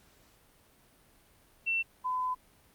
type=tone pair in turn; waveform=sine; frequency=2700 / 1011.4 Hz; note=E7 / B5; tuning=+41 / +41 cents; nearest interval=octave + perfect fourth; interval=1700 cents; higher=first; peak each=-27 / -29 dBFS; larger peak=first; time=1.66-1.83 / 2.04-2.35 s; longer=second; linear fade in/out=20 ms; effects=pink hiss -63 dBFS RMS until 2.74 s + Opus 48 kbps